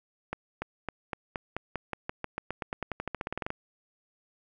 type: accelerating click train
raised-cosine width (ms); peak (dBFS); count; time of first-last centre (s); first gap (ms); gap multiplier
0.5; -17; 26; 0.33-3.504; 290; 0.92
effects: none